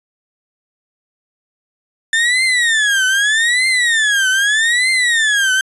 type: tone with vibrato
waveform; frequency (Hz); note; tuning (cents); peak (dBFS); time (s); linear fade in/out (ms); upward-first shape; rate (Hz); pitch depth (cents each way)
35% pulse; 1780; A6; +20; -10; 2.13-5.61; 2; triangle; 0.81; 290
effects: resampled to 24000 Hz